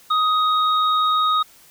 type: tone pair together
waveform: sine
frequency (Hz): 1253 / 3749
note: D#6 / A#7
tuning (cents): +12 / +9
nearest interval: octave + perfect fifth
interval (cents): 1897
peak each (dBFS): -16 / -24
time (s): 0.1-1.43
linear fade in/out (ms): 10
effects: white hiss -50 dBFS RMS until 1.7 s